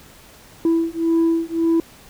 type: beating tone pair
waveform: sine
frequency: 329.6 / 331.4 Hz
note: E4 / E4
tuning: 0 / +9 cents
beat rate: 1.8 Hz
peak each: -17 / -17 dBFS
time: 0.65-1.8 s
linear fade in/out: 2 ms
effects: tanh soft clip ceiling -12 dBFS + pink hiss -46 dBFS RMS until 2.09 s